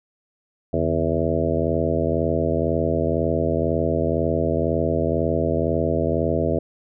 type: harmonic tone with a mistuned harmonic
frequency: 82 Hz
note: E2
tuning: 9 cents flat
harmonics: 1 / 2 / 3 / 4 / 5 / 6 / 7 / 8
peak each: -27 / -27 / -27 / -27 / -27 / -27 / -27 / -27 dBFS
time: 0.73-6.59 s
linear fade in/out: 5 ms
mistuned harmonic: 2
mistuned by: -140 cents
effects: none